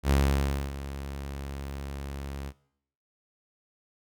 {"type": "tone with ADSR envelope", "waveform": "sawtooth", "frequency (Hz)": 69.3, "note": "C#2", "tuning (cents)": 0, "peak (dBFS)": -16, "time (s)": [0.03, 2.53], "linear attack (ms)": 74, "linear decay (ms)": 610, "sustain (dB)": -15, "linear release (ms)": 52, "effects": ["noise-tail reverb RT60 0.7 s tail -20 dB re dry"]}